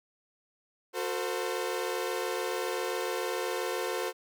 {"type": "tone cluster", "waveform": "sawtooth", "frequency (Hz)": [363.7, 449.7, 517], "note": ["F#4", "A4", "C5"], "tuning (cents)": [-30, 38, -21], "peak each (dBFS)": -31, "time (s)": [0.93, 4.13], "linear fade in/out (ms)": 50, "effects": []}